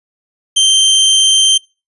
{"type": "tone", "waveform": "sawtooth", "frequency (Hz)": 3136, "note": "G7", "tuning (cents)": 0, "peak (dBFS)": -4, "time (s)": [0.56, 1.58], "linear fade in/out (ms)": 10, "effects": ["noise-tail reverb RT60 0.3 s tail -25 dB re dry", "resampled to 24000 Hz"]}